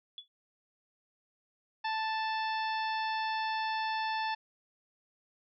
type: tone with exponential decay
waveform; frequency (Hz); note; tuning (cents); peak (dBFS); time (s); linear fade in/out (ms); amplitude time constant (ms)
sine; 3422; A7; -49; -37; 0.18-0.28; 1; 20
type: harmonic tone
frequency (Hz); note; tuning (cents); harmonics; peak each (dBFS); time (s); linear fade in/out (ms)
880; A5; 0; 1 / 2 / 3 / 4 / 5 / 6; -32 / -38 / -42 / -44 / -46 / -48; 1.84-4.35; 10
effects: none